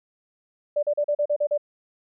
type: tone bursts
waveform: sine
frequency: 587.3 Hz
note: D5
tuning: in tune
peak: -19 dBFS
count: 8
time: 0.76-1.578 s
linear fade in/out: 10 ms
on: 69 ms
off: 38 ms
effects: none